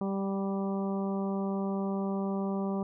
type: harmonic tone with a mistuned harmonic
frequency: 195.8 Hz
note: G3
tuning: 2 cents flat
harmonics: 1 / 2 / 3 / 4 / 5 / 6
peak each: -30 / -36 / -40 / -42 / -44 / -46 dBFS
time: 0.01-2.83 s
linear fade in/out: 2 ms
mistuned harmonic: 4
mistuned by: -15 cents
effects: none